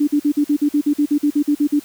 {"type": "tone bursts", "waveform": "sine", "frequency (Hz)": 292.8, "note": "D4", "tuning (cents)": -5, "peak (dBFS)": -12, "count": 15, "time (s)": [0, 1.797], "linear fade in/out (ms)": 10, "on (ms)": 75, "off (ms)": 48, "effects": ["white hiss -43 dBFS RMS until 1.84 s"]}